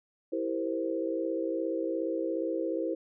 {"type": "chord", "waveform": "sine", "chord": "C dominant seventh", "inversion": "first", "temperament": "equal", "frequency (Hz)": [329.6, 392, 466.2, 523.3], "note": ["E4", "G4", "Bb4", "C5"], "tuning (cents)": [0, 0, 0, 0], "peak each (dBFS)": [-32, -37, -36, -34], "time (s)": [0.32, 2.95], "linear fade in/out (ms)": 10, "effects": []}